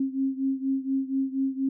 sine beating tone pair, 267.1 / 271.3 Hz, C4 / C#4, +36 / -37 cents, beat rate 4.2 Hz, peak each -26 / -29 dBFS, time 0-1.69 s, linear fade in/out 5 ms, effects none

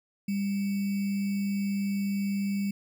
sine tone with sample-and-hold, 199.2 Hz, G3, 28 cents sharp, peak -26 dBFS, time 0.28-2.71 s, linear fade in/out 5 ms, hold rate 2450 Hz, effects none

